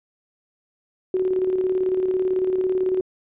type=tone with tremolo; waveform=sine; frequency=372.1 Hz; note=F#4; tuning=10 cents sharp; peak=-17 dBFS; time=1.14-3.01 s; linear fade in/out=2 ms; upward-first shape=square; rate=18 Hz; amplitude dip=40%; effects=resampled to 8000 Hz